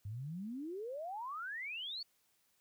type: exponential sweep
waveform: sine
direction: up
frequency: 96.1 to 4562 Hz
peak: -40 dBFS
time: 0.05-2.03 s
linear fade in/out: 5 ms
effects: white hiss -75 dBFS RMS until 2.6 s